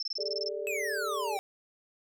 sine tone bursts, 5320 Hz, E8, 15 cents sharp, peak -31 dBFS, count 10, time 0-0.486 s, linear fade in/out 2 ms, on 27 ms, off 24 ms
sine chord, G suspended second, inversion none, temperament equal with one note detuned, 401.9 / 440 / 587.3 Hz, G4 / A4 / D5, +43 / 0 / 0 cents, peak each -37 / -37 / -37 dBFS, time 0.18-1.38 s, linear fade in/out 10 ms
square exponential sweep, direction down, 2637 to 754 Hz, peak -33 dBFS, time 0.67-1.39 s, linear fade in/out 0 ms
effects none

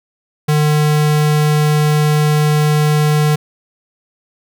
square tone, 150.7 Hz, D3, 45 cents sharp, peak -11 dBFS, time 0.48-3.36 s, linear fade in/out 10 ms, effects none

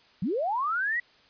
sine linear sweep, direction up, 150.1 to 1978 Hz, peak -25 dBFS, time 0.22-1 s, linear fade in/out 5 ms, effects white hiss -59 dBFS RMS until 1.29 s + resampled to 11025 Hz

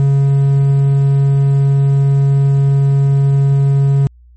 triangle tone with quantisation, 138.59 Hz, C#3, in tune, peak -6 dBFS, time 0-4.07 s, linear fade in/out 0 ms, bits 6, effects added 60 Hz sine -40 dBFS peak until 4.36 s + MP3 32 kbps

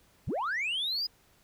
sine linear sweep, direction up, 50 to 5030 Hz, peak -27 dBFS, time 0.27-1.07 s, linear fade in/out 10 ms, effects tanh soft clip ceiling -27 dBFS + pink hiss -64 dBFS RMS until 1.43 s

